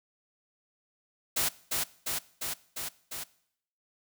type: noise with echo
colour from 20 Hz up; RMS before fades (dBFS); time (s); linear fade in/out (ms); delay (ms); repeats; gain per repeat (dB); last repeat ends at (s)
white; -28; 1.36-1.49; 10; 350; 5; -2; 3.24
effects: noise-tail reverb RT60 0.7 s tail -21 dB re dry